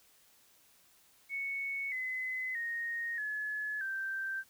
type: tone with pitch steps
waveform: sine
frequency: 2214 / 2030 / 1861.7 / 1707.2 / 1565.5 Hz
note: C#7 / B6 / A#6 / G#6 / G6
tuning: -3 / +47 / -3 / +47 / -3 cents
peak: -34 dBFS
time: 1.29-4.44 s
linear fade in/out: 50 ms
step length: 630 ms
effects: white hiss -65 dBFS RMS until 4.49 s